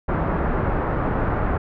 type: low-pass noise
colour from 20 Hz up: pink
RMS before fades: -22 dBFS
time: 0.08-1.58 s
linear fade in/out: 10 ms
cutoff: 1500 Hz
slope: 24 dB/octave
effects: none